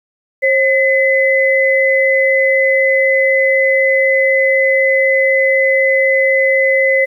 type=tone pair together; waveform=sine; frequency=536 / 2024 Hz; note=C5 / B6; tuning=+42 / +42 cents; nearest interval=octave + major seventh; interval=2300 cents; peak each=-12 dBFS; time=0.42-7.06 s; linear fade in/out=20 ms; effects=8-bit